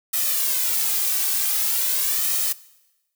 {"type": "noise with flanger", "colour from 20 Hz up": "blue", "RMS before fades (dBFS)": -22, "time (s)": [0.13, 2.53], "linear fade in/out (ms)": 10, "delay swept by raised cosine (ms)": [1.6, 2.6], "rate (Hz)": 0.45, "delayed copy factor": 0.7, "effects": ["noise-tail reverb RT60 1.0 s tail -20 dB re dry"]}